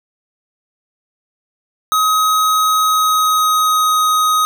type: tone with pitch glide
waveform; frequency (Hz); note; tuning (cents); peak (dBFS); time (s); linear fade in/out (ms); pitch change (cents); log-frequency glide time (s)
square; 1266 to 1255.1; D#6 to D#6; +30 to +15; -12; 1.92-4.45; 0; -15; 2.85-4.01
effects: none